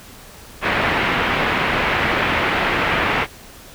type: low-pass noise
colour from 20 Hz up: white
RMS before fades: -19 dBFS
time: 0.61-3.27 s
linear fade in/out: 50 ms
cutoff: 2500 Hz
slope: 24 dB/octave
effects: pink hiss -41 dBFS RMS until 3.74 s